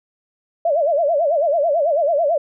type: tone with vibrato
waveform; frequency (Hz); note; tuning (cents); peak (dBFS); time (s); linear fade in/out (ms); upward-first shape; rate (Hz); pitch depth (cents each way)
sine; 621; D#5; -3; -14; 0.65-2.38; 5; sine; 9.1; 190
effects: none